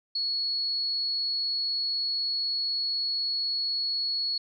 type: tone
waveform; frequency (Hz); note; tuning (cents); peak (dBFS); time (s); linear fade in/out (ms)
sine; 4364; C#8; -28; -26; 0.15-4.38; 5
effects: none